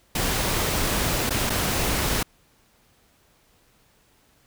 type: noise with dropouts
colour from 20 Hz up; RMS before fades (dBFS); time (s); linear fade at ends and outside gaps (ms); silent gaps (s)
pink; -24; 0.15-2.23; 5; 1.295-1.305 / 1.497-1.501
effects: pink hiss -61 dBFS RMS until 4.46 s